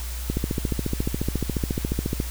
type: click train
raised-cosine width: 3 ms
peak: -11 dBFS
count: 28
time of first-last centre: 0.3-2.201 s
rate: 14.2 Hz
effects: added 60 Hz sine -29 dBFS peak until 2.3 s + white hiss -38 dBFS RMS until 2.3 s